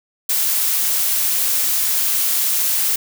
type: noise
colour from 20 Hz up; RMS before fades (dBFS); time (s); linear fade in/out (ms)
blue; -18; 0.29-2.96; 5
effects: none